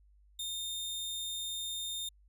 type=tone; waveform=sawtooth; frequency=3642 Hz; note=A#7; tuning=41 cents flat; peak=-33 dBFS; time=0.39-2.09 s; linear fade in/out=5 ms; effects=added 50 Hz sine -60 dBFS peak until 2.28 s